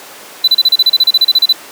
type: tone bursts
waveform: triangle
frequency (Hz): 3996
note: B7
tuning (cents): +20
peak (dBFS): -3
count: 16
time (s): 0.44-1.527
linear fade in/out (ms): 5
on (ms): 37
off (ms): 33
effects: pink hiss -32 dBFS RMS until 1.71 s + high-pass 400 Hz 12 dB/octave